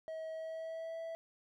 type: tone with pitch glide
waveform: triangle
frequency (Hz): 640 to 656.9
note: D#5 to E5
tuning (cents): +49 to -6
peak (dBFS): -38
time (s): 0.08-1.15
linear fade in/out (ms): 0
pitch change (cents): +45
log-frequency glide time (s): 0.31-0.99
effects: none